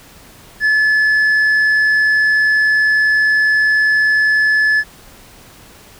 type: tone with tanh clipping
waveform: sine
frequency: 1725 Hz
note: A6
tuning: 35 cents flat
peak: -11 dBFS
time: 0.6-4.84 s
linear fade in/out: 50 ms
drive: 3 dB
effects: pink hiss -42 dBFS RMS until 5.99 s